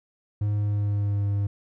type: tone with pitch glide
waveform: triangle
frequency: 103.83 to 100.99 Hz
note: G#2 to G#2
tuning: 0 to -48 cents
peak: -20 dBFS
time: 0.41-1.47 s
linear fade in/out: 5 ms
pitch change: -48 cents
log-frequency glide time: 0.54-1.26 s
effects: none